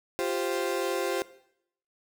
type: chord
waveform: 35% pulse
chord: F suspended second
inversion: none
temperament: equal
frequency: 349.2 / 392 / 523.3 Hz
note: F4 / G4 / C5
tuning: 0 / 0 / 0 cents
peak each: -30 dBFS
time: 0.19-1.22 s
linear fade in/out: 0 ms
effects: noise-tail reverb RT60 0.7 s tail -17 dB re dry